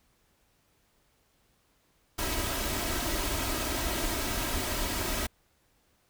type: noise with comb filter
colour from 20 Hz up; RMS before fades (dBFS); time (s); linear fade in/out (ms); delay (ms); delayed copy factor
pink; -31; 2.18-5.27; 10; 3.1; +0.55
effects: pink hiss -69 dBFS RMS until 6.09 s

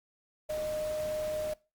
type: tone in noise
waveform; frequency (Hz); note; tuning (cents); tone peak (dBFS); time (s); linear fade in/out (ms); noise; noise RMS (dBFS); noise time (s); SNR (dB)
sine; 614; D#5; -23; -31; 0.49-1.54; 10; pink; -45; 0.49-1.54; +11
effects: noise-tail reverb RT60 0.3 s tail -22 dB re dry + Opus 48 kbps

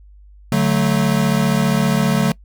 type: chord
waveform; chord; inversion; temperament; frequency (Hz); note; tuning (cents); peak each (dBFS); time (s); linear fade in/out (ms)
square; D major; none; equal with one note detuned; 145.23 / 185 / 220; D3 / F#3 / A3; -19 / 0 / 0; -19; 0.52-2.32; 2
effects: noise-tail reverb RT60 0.1 s tail -23 dB re dry + added 50 Hz sine -41 dBFS peak until 2.44 s

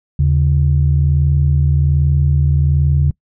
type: tone pair together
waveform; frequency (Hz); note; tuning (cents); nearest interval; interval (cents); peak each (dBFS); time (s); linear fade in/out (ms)
sine; 78.84 / 140.1; D#2 / C#3; +23 / +19; minor seventh; 996; -12; 0.19-3.11; 5
effects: noise-tail reverb RT60 0.1 s tail -25 dB re dry + tanh soft clip ceiling -3 dBFS

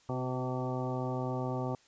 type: harmonic tone with a mistuned harmonic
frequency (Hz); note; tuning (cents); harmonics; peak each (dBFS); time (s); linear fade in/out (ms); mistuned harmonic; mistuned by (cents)
127.9; C3; -39; 1 / 2 / 3 / 4 / 5 / 6 / 7 / 9; -35 / -38 / -40 / -41 / -42 / -43 / -43 / -45; 0.09-1.75; 2; 3; -20
effects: white hiss -64 dBFS RMS until 1.87 s + resampled to 16000 Hz

